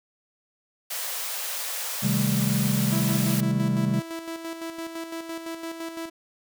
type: high-pass noise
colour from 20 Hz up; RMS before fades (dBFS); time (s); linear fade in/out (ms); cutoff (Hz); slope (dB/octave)
white; -31; 0.9-3.41; 10; 460; 96
type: chord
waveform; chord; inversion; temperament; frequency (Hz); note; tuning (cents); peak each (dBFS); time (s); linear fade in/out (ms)
triangle; A half-diminished seventh; first; just; 132 / 158.4 / 198 / 220; C3 / Eb3 / G3 / A3; +16 / +31 / +18 / 0; -24 / -28 / -23 / -27; 2.02-4.01; 20
type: tone with tremolo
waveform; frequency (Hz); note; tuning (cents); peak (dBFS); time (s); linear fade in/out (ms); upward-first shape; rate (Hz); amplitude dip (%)
sawtooth; 329.6; E4; 0; -27; 2.92-6.1; 10; square; 5.9; 50
effects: none